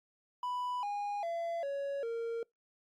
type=tone with pitch steps; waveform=triangle; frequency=990 / 818.2 / 676.2 / 558.8 / 461.9 Hz; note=B5 / G#5 / E5 / C#5 / A#4; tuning=+4 / -26 / +44 / +14 / -16 cents; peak=-32 dBFS; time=0.43-2.43 s; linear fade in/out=2 ms; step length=400 ms; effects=noise-tail reverb RT60 0.2 s tail -26 dB re dry + Opus 48 kbps